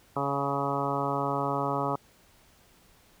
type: harmonic tone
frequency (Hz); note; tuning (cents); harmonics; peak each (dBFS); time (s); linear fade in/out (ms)
140; C#3; +18; 1 / 2 / 3 / 4 / 5 / 6 / 7 / 8 / 9; -35 / -35 / -35 / -35 / -35 / -35 / -35 / -35 / -35; 0.16-1.96; 5
effects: pink hiss -60 dBFS RMS until 3.2 s